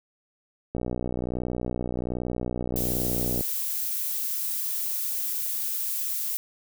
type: click train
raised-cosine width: 2 ms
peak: -16 dBFS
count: 164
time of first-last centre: 0.75-3.409 s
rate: 61.3 Hz
type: noise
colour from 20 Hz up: violet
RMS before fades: -29 dBFS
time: 2.76-6.37 s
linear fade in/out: 0 ms
effects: none